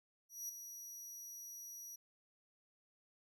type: tone with ADSR envelope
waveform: sawtooth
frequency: 5800 Hz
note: F#8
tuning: 35 cents flat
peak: -38 dBFS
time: 0.29-1.96 s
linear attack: 200 ms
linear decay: 7 ms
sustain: -8 dB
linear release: 8 ms
effects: none